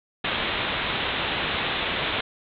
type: low-pass noise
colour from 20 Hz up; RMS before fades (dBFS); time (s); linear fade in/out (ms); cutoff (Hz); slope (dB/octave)
white; -27; 0.24-2.21; 5; 3800; 96
effects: none